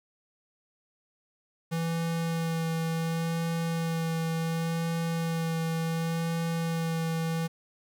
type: tone with vibrato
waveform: square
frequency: 164.81 Hz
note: E3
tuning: in tune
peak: -28 dBFS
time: 1.71-7.48 s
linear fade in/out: 20 ms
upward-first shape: sine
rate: 0.69 Hz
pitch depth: 14 cents each way
effects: 10-bit